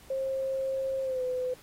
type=tone with pitch glide; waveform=sine; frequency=533 to 505.4 Hz; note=C5 to B4; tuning=+32 to +40 cents; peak=-28 dBFS; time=0.1-1.54 s; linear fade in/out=5 ms; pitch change=-92 cents; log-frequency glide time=1.02-1.23 s; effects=pink hiss -55 dBFS RMS until 1.62 s + AAC 48 kbps

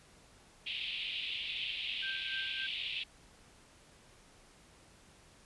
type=band-pass noise; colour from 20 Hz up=pink; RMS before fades=-39 dBFS; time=0.66-3.04 s; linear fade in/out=10 ms; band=2500 to 3600 Hz; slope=48 dB/octave
type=tone with tremolo; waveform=sine; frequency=1568 Hz; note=G6; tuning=in tune; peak=-37 dBFS; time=2.02-2.67 s; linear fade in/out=10 ms; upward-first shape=triangle; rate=3.5 Hz; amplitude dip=80%
effects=pink hiss -61 dBFS RMS until 5.45 s + resampled to 24000 Hz

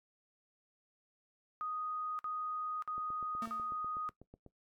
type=tone bursts; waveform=sine; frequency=1244.5 Hz; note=D#6; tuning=in tune; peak=-36 dBFS; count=4; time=1.61-4.089 s; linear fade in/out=0 ms; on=580 ms; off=53 ms
type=click train; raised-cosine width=2 ms; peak=-39 dBFS; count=13; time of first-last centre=2.98-4.463 s; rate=8.09 Hz
type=tone with exponential decay; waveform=45% pulse; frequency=226.6 Hz; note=A#3; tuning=49 cents flat; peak=-39 dBFS; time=3.42-3.82 s; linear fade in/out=2 ms; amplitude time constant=85 ms
effects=noise-tail reverb RT60 0.1 s tail -17 dB re dry + MP3 96 kbps

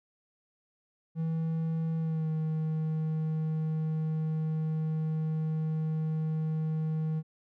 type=tone with pitch glide; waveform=triangle; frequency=162.1 to 157.49 Hz; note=E3 to D#3; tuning=-29 to +21 cents; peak=-26 dBFS; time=1.15-7.23 s; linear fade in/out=50 ms; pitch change=-50 cents; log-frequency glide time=1.98-2.29 s; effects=none

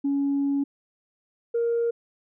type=tone pair in turn; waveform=sine; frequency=280 / 467.6 Hz; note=C#4 / A#4; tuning=+18 / +5 cents; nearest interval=major sixth; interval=887 cents; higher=second; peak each=-20 / -20 dBFS; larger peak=neither; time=0.04-0.64 / 1.54-1.91 s; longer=first; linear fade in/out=10 ms; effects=tanh soft clip ceiling -18 dBFS

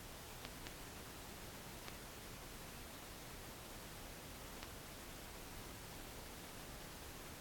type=clicks; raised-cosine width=0.2 ms; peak=-27 dBFS; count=4; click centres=0.451 / 0.669 / 1.884 / 4.63 s; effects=pink hiss -53 dBFS RMS until 7.4 s + AAC 64 kbps

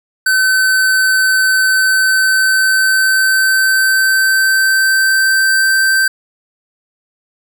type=tone with pitch glide; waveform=square; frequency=1528 to 1555.6 Hz; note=G6 to G6; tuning=-45 to -14 cents; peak=-10 dBFS; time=0.26-6.08 s; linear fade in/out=5 ms; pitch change=+31 cents; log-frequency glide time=1.66-5.7 s; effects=none

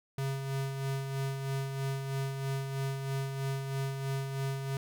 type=tone with tremolo; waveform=square; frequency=135.9 Hz; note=C#3; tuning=34 cents flat; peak=-31 dBFS; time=0.18-4.77 s; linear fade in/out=2 ms; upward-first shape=sine; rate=3.1 Hz; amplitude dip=45%; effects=12-bit

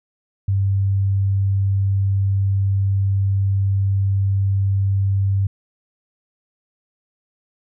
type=tone; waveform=sine; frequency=98 Hz; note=G2; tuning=in tune; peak=-15 dBFS; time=0.48-5.47 s; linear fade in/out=5 ms; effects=none

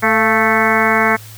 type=harmonic tone with a mistuned harmonic; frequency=220 Hz; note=A3; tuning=in tune; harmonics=1 / 2 / 3 / 4 / 5 / 6 / 7 / 8 / 9 / 10; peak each=-20 / -20 / -20 / -20 / -20 / -20 / -20 / -20 / -20 / -20 dBFS; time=0.02-1.17 s; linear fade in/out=20 ms; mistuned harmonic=3; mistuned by=+58 cents; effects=added 108 Hz sine -35 dBFS peak until 1.37 s + white hiss -39 dBFS RMS until 1.37 s

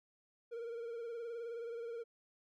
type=tone with vibrato; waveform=triangle; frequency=466.2 Hz; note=A#4; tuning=in tune; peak=-39 dBFS; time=0.51-2.04 s; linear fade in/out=20 ms; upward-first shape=sine; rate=19 Hz; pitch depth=46 cents each way; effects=none

